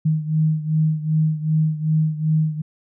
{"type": "beating tone pair", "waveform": "sine", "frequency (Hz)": [155.56, 158.16], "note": ["D#3", "D#3"], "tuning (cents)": [0, 29], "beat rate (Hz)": 2.6, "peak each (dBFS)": [-18, -22], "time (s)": [0.05, 2.62], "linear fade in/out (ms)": 10, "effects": []}